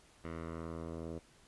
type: tone with low-pass filter sweep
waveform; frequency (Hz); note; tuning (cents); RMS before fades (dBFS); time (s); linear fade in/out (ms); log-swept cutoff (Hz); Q
10% pulse; 82.3; E2; -2; -43; 0.24-1.19; 5; 2000 to 600; 1.3
effects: pink hiss -64 dBFS RMS until 1.47 s + resampled to 24000 Hz